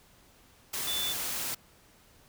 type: tone in noise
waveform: sine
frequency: 3500 Hz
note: A7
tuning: 10 cents flat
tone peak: -31 dBFS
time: 0.87-1.13 s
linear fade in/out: 10 ms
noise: white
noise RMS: -34 dBFS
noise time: 0.73-1.55 s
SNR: 0 dB
effects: pink hiss -60 dBFS RMS until 2.28 s